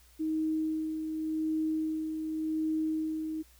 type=tone with tremolo; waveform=sine; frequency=314.6 Hz; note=D#4; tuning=19 cents sharp; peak=-27 dBFS; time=0.19-3.43 s; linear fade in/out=20 ms; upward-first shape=sine; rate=0.88 Hz; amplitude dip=45%; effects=added 60 Hz sine -59 dBFS peak until 3.59 s + white hiss -62 dBFS RMS until 3.59 s